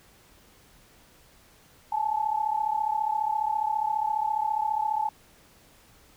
sine tone pair together, 845.3 / 880 Hz, G#5 / A5, +30 / 0 cents, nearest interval minor second, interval 70 cents, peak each -27 dBFS, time 1.92-5.09 s, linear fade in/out 5 ms, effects pink hiss -57 dBFS RMS until 6.16 s

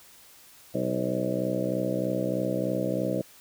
harmonic tone with a mistuned harmonic, 63.2 Hz, B1, 41 cents sharp, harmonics 2 / 3 / 4 / 5 / 6 / 7 / 8 / 9 / 10, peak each -35 / -32 / -36 / -32 / -38 / -38 / -32 / -34 / -35 dBFS, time 0.74-3.22 s, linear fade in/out 10 ms, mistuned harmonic 8, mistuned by +34 cents, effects white hiss -53 dBFS RMS until 3.4 s

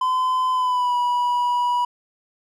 triangle tone with pitch glide, 1021 to 974.9 Hz, C6 to B5, -43 to -23 cents, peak -16 dBFS, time 0.01-1.85 s, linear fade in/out 5 ms, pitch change -80 cents, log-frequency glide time 0.52-0.96 s, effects none

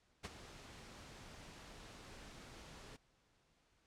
pink noise with ADSR envelope, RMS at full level -44 dBFS, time 0.23-2.97 s, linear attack 19 ms, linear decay 33 ms, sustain -11 dB, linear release 15 ms, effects pink hiss -75 dBFS RMS until 3.86 s + low-pass 7000 Hz 12 dB/octave

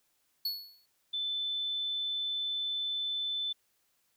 square tone with exponential decay, 4400 Hz, C#8, 14 cents flat, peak -29 dBFS, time 0.45-0.86 s, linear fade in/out 5 ms, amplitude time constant 87 ms
sine tone, 3520 Hz, A7, in tune, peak -31 dBFS, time 1.13-3.53 s, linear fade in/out 10 ms
effects white hiss -74 dBFS RMS until 4.16 s

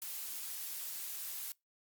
blue noise, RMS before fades -42 dBFS, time 0.02-1.52 s, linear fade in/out 0 ms, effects noise-tail reverb RT60 0.2 s tail -25 dB re dry + Opus 48 kbps

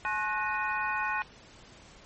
sine tone cluster, 853 / 1079 / 1478 / 1854 / 2484 Hz, G#5 / C#6 / F#6 / A#6 / D#7, +46 / -47 / -2 / -10 / -3 cents, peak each -34 / -34 / -33 / -36 / -36 dBFS, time 0.05-1.22 s, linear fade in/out 0 ms, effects pink hiss -53 dBFS RMS until 2.05 s + MP3 32 kbps

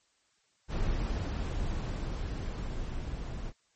brown noise with level ramp, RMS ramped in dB -30 to -38 dBFS, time 0.68-3.53 s, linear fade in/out 50 ms, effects white hiss -71 dBFS RMS until 3.75 s + MP3 32 kbps

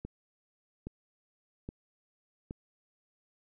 click train, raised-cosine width 3 ms, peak -26 dBFS, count 4, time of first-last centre 0.05-2.509 s, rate 1.22 Hz, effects none

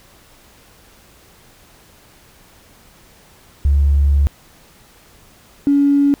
triangle tone pair in turn, 70.8 / 283.2 Hz, C#2 / C#4, +37 / +37 cents, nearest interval 2 octaves, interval 2400 cents, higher second, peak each -6 dBFS, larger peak neither, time 3.65-4.27 / 5.67-6.14 s, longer first, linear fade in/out 0 ms, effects tanh soft clip ceiling -8 dBFS + pink hiss -48 dBFS RMS until 6.2 s

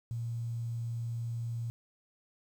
sine tone, 116.54 Hz, A#2, in tune, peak -33 dBFS, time 0.11-1.7 s, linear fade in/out 0 ms, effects 10-bit

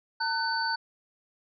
sine tone cluster, 907 / 1502 / 4530 Hz, A#5 / F#6 / C#8, -48 / +26 / +37 cents, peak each -30 / -30 / -32 dBFS, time 0.2-0.76 s, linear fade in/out 10 ms, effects none

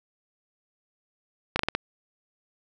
slowing click train, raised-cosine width 0.3 ms, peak -8 dBFS, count 5, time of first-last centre 1.56-1.75 s, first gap 33 ms, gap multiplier 1.25, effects none

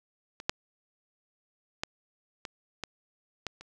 clicks, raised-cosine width 0.2 ms, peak -24 / -8 / -13 / -20 / -17 / -16 / -29 dBFS, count 7, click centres 0.401 / 0.495 / 1.835 / 2.452 / 2.837 / 3.467 / 3.61 s, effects none

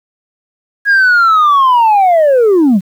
sine linear sweep, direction down, 1661.2 to 171.7 Hz, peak -3 dBFS, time 0.85-2.81 s, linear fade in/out 50 ms, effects tanh soft clip ceiling -4 dBFS + 7-bit

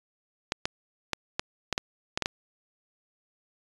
clicks, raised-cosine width 0.2 ms, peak -9 dBFS, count 9, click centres 0.521 / 0.655 / 1.133 / 1.395 / 1.727 / 1.779 / 2.175 / 2.223 / 2.259 s, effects resampled to 22050 Hz

